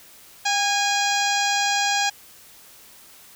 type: harmonic tone with a mistuned harmonic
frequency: 821 Hz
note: G#5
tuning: 20 cents flat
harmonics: 1 / 2 / 3 / 4 / 5 / 6 / 7 / 8 / 9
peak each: -23 / -26 / -28 / -29 / -30 / -31 / -31 / -32 / -33 dBFS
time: 0.45-2.1 s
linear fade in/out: 10 ms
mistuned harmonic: 1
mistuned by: -38 cents
effects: white hiss -48 dBFS RMS until 3.35 s